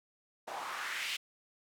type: noise with band-pass filter sweep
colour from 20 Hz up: white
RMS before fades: -39 dBFS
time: 0.47-1.17 s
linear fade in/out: 10 ms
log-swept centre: 690 to 3000 Hz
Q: 2.3
effects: none